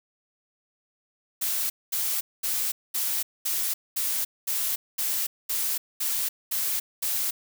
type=noise bursts; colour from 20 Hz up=blue; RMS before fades=-27 dBFS; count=12; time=1.41-7.31 s; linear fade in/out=10 ms; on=290 ms; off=220 ms; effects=none